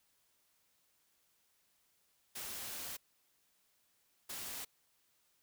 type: noise bursts at uneven times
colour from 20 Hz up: white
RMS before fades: -44 dBFS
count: 2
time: 2.35-2.97 / 4.29-4.65 s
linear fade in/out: 10 ms
effects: white hiss -75 dBFS RMS until 5.42 s